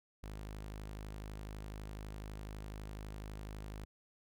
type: tone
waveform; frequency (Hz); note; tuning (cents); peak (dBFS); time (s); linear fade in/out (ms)
sawtooth; 52; G#1; +3; -40; 0.23-3.85; 5
effects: none